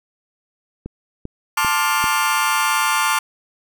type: click train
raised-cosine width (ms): 3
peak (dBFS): -16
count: 4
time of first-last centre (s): 0.86-2.041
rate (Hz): 2.54
type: chord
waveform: sawtooth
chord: D minor seventh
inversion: second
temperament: just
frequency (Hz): 881 / 1057.2 / 1174.7 / 1409.6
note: A5 / C6 / D6 / F6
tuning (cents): +2 / +18 / 0 / +16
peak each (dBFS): -18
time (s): 1.57-3.19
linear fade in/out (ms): 5
effects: none